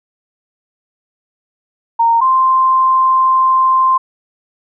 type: tone pair in turn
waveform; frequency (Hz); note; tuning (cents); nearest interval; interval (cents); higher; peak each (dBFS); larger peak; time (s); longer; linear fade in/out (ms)
sine; 924 / 1045.5; A#5 / C6; -16 / -2; major second; 214; second; -8; neither; 1.99-2.21 / 2.21-3.98; second; 10
effects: none